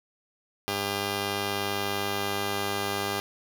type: tone pair together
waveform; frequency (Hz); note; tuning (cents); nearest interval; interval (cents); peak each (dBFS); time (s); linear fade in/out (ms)
5% pulse; 100.33 / 401.3; G2 / G4; +41 / +41; 2 octaves; 2400; -20; 0.68-3.2; 0
effects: none